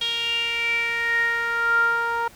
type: tone with band-pass filter sweep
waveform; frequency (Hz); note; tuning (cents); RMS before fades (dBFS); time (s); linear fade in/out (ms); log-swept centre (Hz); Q
sawtooth; 466.2; A#4; 0; -23; 0.01-2.28; 5; 3300 to 1100; 8.9
effects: pink hiss -49 dBFS RMS until 2.35 s